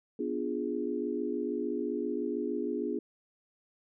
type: chord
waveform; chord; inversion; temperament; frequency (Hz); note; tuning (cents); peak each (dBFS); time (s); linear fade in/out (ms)
sine; B diminished seventh; none; equal; 246.9 / 293.7 / 349.2 / 415.3; B3 / D4 / F4 / Ab4; 0 / 0 / 0 / 0; -36 / -36 / -36 / -35; 0.19-2.99; 5
effects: none